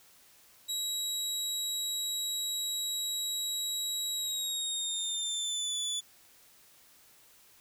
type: tone with pitch glide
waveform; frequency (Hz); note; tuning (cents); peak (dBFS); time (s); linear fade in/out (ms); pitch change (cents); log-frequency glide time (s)
25% pulse; 3865 to 3463; B7 to A7; -38 to -28; -27; 0.68-6.01; 20; -190; 4.14-5.77
effects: white hiss -60 dBFS RMS until 7.6 s